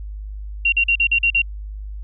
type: tone bursts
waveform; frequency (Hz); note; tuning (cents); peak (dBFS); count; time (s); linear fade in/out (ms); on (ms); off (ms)
sine; 2756; F7; -24; -13; 7; 0.65-1.419; 5; 73; 43
effects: added 51 Hz sine -28 dBFS peak until 2.03 s